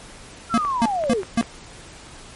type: linear sweep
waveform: sine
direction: down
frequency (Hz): 1396.9 to 335.1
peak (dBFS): -20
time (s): 0.49-1.24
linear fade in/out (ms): 50
type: tone bursts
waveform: square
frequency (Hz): 232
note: A#3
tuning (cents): -8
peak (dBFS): -16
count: 4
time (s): 0.54-1.412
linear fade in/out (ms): 0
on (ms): 38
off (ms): 240
type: click train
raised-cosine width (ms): 0.5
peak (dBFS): -17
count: 5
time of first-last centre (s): 0.65-1.427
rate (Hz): 5.15
effects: pink hiss -42 dBFS RMS until 2.35 s + MP3 48 kbps